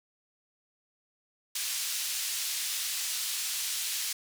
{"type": "band-pass noise", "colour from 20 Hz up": "pink", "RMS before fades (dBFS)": -33, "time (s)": [1.55, 4.13], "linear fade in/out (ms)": 5, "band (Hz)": [3600, 14000], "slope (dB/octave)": 12, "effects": []}